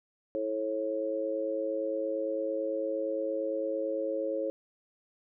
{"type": "harmonic tone", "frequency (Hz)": 108.8, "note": "A2", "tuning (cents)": -19, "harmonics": [3, 4, 5], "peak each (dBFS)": [-36, -36, -31], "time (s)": [0.35, 4.5], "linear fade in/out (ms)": 0, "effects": []}